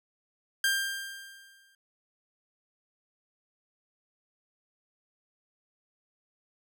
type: tone with exponential decay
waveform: sawtooth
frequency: 1592 Hz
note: G6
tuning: 26 cents sharp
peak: -19 dBFS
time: 0.64-1.75 s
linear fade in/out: 2 ms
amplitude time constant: 240 ms
effects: none